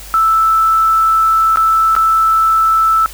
sine tone with dropouts, 1318.5 Hz, E6, in tune, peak -8 dBFS, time 0.14-3.06 s, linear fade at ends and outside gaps 0 ms, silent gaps 1.559-1.572 / 1.952-1.964 s, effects added 49 Hz sine -33 dBFS peak until 3.13 s + white hiss -34 dBFS RMS until 3.13 s

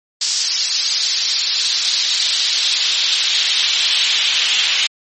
brown noise with high-pass filter sweep, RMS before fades -17 dBFS, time 0.21-4.87 s, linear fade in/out 5 ms, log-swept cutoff 4900 to 3100 Hz, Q 2.6, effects MP3 32 kbps

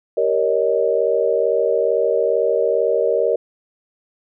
sine chord, Eb dominant seventh, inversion first, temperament just, 388.9 / 466.7 / 560 / 622.3 Hz, G4 / Bb4 / Db5 / Eb5, -14 / +2 / +18 / 0 cents, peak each -23 / -18 / -21 / -21 dBFS, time 0.17-3.36 s, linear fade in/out 5 ms, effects none

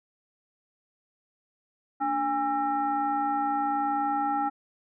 sine tone with frequency modulation, 815 Hz, G#5, 33 cents flat, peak -24 dBFS, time 2-4.5 s, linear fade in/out 20 ms, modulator 523 Hz, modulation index 0.85, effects none

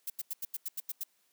violet noise bursts, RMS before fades -36 dBFS, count 9, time 0.07-1.036 s, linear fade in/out 5 ms, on 30 ms, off 87 ms, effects white hiss -72 dBFS RMS until 1.32 s + high-pass 200 Hz 12 dB/octave

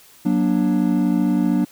triangle chord, Gb augmented, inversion none, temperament equal with one note detuned, 185 / 237.7 / 293.7 Hz, Gb3 / Bb3 / D4, 0 / +34 / 0 cents, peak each -18 dBFS, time 0.25-1.65 s, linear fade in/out 10 ms, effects white hiss -49 dBFS RMS until 1.71 s

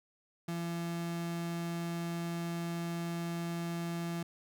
35% pulse tone, 169.6 Hz, E3, 50 cents sharp, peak -33 dBFS, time 0.48-4.23 s, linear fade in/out 5 ms, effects none

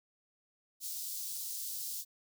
white high-pass noise, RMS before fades -40 dBFS, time 0.8-2.05 s, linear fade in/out 50 ms, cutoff 4300 Hz, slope 24 dB/octave, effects none

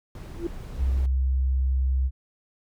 brown noise, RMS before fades -37 dBFS, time 0.15-1.06 s, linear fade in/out 2 ms
sine tone with exponential growth, 340 Hz, F4, 46 cents flat, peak -22 dBFS, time 0.31-0.47 s, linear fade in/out 5 ms, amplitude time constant 34 ms
sine tone, 65.41 Hz, C2, in tune, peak -20 dBFS, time 0.77-2.11 s, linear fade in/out 50 ms
effects none

